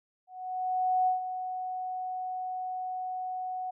sine tone with ADSR envelope, 740 Hz, F#5, in tune, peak -22 dBFS, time 0.27-3.71 s, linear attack 800 ms, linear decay 130 ms, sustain -10 dB, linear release 12 ms, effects none

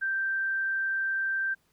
sine tone, 1568 Hz, G6, in tune, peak -26 dBFS, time 0.01-1.55 s, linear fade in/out 20 ms, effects pink hiss -70 dBFS RMS until 1.72 s

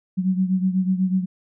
sine beating tone pair, 185 / 193.1 Hz, F#3 / G3, 0 / -26 cents, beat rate 8.1 Hz, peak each -19 / -24 dBFS, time 0.17-1.26 s, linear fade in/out 20 ms, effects none

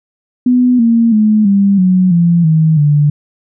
sine tone with pitch steps, 248.8 / 230.8 / 214.1 / 198.62 / 184.25 / 170.92 / 158.56 / 147.09 Hz, B3 / A#3 / A3 / G3 / F#3 / F3 / D#3 / D3, +13 / -17 / -47 / +23 / -7 / -37 / +33 / +3 cents, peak -6 dBFS, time 0.46-3.1 s, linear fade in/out 5 ms, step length 330 ms, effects none

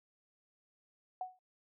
sine tone with exponential decay, 740 Hz, F#5, in tune, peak -33 dBFS, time 1.21-1.39 s, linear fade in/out 2 ms, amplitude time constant 39 ms, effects noise-tail reverb RT60 0.1 s tail -22 dB re dry

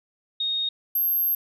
sine tone pair in turn, 3720 / 12513 Hz, A#7 / G9, -4 / -4 cents, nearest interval octave + major sixth, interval 2100 cents, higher second, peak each -23 / -20 dBFS, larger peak second, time 0.4-0.69 / 0.95-1.35 s, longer second, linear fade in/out 5 ms, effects none

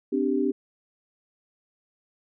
sine chord, C suspended second, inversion none, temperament equal with one note detuned, 259.1 / 293.7 / 392 Hz, C4 / D4 / G4, -17 / 0 / 0 cents, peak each -26 dBFS, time 0.12-0.52 s, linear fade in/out 10 ms, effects none

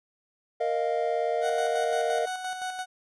triangle chord, Bb suspended fourth, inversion none, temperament just, 466.2 / 621.6 / 699.2 Hz, Bb4 / Eb5 / F5, 0 / -2 / +2 cents, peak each -27 dBFS, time 0.6-2.26 s, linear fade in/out 10 ms
30% pulse tone with tremolo, 741 Hz, F#5, 2 cents sharp, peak -27 dBFS, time 1.41-2.86 s, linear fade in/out 50 ms, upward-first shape square, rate 5.8 Hz, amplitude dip 45%
effects resampled to 24000 Hz

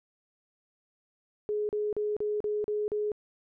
sine tone bursts, 420 Hz, G#4, 19 cents sharp, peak -27 dBFS, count 7, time 1.49-3.118 s, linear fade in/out 0 ms, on 200 ms, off 38 ms, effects none

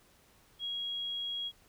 sine tone, 3300 Hz, G#7, 12 cents flat, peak -34 dBFS, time 0.59-1.52 s, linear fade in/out 50 ms, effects pink hiss -64 dBFS RMS until 1.68 s

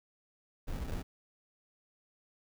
brown noise with sample-and-hold, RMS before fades -37 dBFS, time 0.67-1.03 s, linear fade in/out 20 ms, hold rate 1050 Hz, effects none

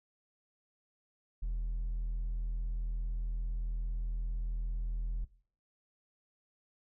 sine tone with hard clipping, 41.2 Hz, E1, in tune, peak -33 dBFS, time 1.42-5.25 s, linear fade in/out 10 ms, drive 2 dB, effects noise-tail reverb RT60 0.5 s tail -19 dB re dry

